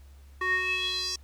square tone with band-pass filter sweep, 370 Hz, F#4, in tune, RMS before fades -29 dBFS, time 0.41-1.16 s, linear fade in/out 5 ms, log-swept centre 1500 to 5700 Hz, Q 6, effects added 69 Hz sine -48 dBFS peak until 1.23 s + pink hiss -63 dBFS RMS until 1.23 s

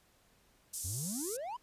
pink band-pass noise, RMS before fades -41 dBFS, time 0.73-1.37 s, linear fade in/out 10 ms, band 6600 to 11000 Hz, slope 24 dB/octave
triangle exponential sweep, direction up, 80.6 to 1039 Hz, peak -36 dBFS, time 0.84-1.57 s, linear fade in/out 10 ms
effects pink hiss -68 dBFS RMS until 1.62 s + resampled to 32000 Hz

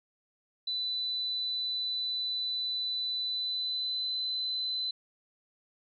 sine tone with pitch glide, 3991 to 4030 Hz, B7 to B7, +17 to +34 cents, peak -30 dBFS, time 0.67-4.91 s, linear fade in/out 5 ms, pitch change +17 cents, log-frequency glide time 3.23-4.15 s, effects none

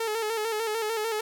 sawtooth tone with vibrato, 440 Hz, A4, in tune, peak -23 dBFS, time 0-1.21 s, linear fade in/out 5 ms, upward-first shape square, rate 6.7 Hz, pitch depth 55 cents each way, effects none

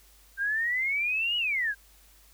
sine exponential two-way sweep, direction up then down, 1568 to 2943 to 1568 Hz, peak -25 dBFS, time 0.37-1.75 s, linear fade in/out 50 ms, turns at 1.37 s, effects added 50 Hz sine -58 dBFS peak until 2.33 s + white hiss -59 dBFS RMS until 2.33 s

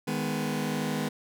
sawtooth chord, G# minor, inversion second, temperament just, 155.74 / 207.7 / 249.2 Hz, D#3 / G#3 / B3, +2 / 0 / +16 cents, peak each -29 / -28 / -28 dBFS, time 0.07-1.09 s, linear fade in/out 10 ms, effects none

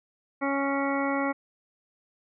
harmonic tone, 277.2 Hz, C#4, in tune, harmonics 1 / 2 / 3 / 4 / 5 / 7 / 8, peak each -28 / -31 / -33 / -34 / -35 / -36 / -37 dBFS, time 0.41-1.33 s, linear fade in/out 20 ms, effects none

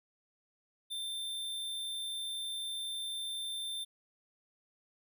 square tone, 3574 Hz, A7, 26 cents sharp, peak -37 dBFS, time 0.9-3.85 s, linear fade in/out 20 ms, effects none

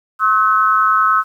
sine tone with amplitude modulation, 1289 Hz, E6, 39 cents flat, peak -6 dBFS, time 0.19-1.24 s, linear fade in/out 50 ms, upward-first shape sine, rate 210 Hz, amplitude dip 95%, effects 8-bit

